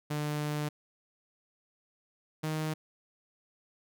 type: tone pair in turn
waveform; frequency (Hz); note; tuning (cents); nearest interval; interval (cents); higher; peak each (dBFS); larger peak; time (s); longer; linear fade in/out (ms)
sawtooth; 149.2 / 155.86; D3 / D#3; +28 / +3; minor second; 75; second; -27; neither; 0.1-0.69 / 2.43-2.74; first; 10
effects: none